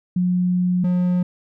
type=tone pair in turn; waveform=sine / triangle; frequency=180 / 179.25 Hz; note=F#3 / F3; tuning=-47 / +45 cents; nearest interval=unison; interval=8 cents; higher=first; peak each=-16 / -14 dBFS; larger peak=second; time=0.16-0.84 / 0.84-1.23 s; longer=first; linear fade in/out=5 ms; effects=none